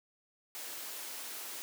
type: high-pass noise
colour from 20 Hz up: white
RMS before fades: -43 dBFS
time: 0.55-1.62 s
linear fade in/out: 0 ms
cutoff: 260 Hz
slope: 24 dB/octave
effects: none